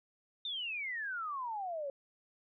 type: exponential sweep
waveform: sine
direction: down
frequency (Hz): 3676 to 540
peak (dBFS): -36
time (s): 0.45-1.9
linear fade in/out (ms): 2
effects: none